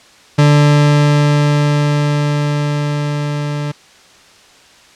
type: tone with level ramp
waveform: 40% pulse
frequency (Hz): 146.83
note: D3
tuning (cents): 0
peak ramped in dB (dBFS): -5 to -17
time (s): 0.38-3.72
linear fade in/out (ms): 10
effects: white hiss -44 dBFS RMS until 4.95 s + low-pass 6000 Hz 12 dB/octave